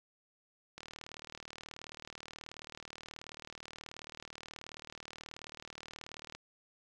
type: click train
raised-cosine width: 0.2 ms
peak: -28 dBFS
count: 216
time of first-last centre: 0.78-6.35 s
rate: 38.6 Hz
effects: none